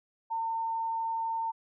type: tone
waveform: sine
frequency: 906 Hz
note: A#5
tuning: 50 cents flat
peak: -29 dBFS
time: 0.3-1.52 s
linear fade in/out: 20 ms
effects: none